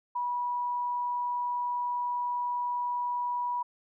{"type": "tone", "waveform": "sine", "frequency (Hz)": 975, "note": "B5", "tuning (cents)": -23, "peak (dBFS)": -28, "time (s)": [0.15, 3.63], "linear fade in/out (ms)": 10, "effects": []}